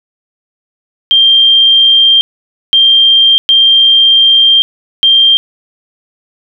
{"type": "tone bursts at uneven times", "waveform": "sine", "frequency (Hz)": 3179, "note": "G7", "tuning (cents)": 24, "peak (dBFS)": -3, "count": 4, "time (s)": [[1.11, 2.21], [2.73, 3.38], [3.49, 4.62], [5.03, 5.37]], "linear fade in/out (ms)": 0, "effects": []}